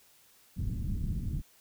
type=low-pass noise; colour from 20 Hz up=pink; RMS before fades=-33 dBFS; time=0.56-1.42 s; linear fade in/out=20 ms; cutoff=200 Hz; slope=24 dB/octave; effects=white hiss -62 dBFS RMS until 1.6 s